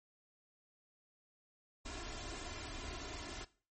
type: noise with comb filter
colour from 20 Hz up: pink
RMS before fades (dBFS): -45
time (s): 1.85-3.45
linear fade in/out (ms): 10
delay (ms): 2.9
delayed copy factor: +0.7
effects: noise-tail reverb RT60 0.4 s tail -19 dB re dry + MP3 32 kbps